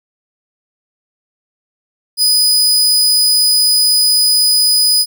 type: tone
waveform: sawtooth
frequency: 4978 Hz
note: D#8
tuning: in tune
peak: -6 dBFS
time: 2.17-5.06 s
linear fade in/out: 50 ms
effects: none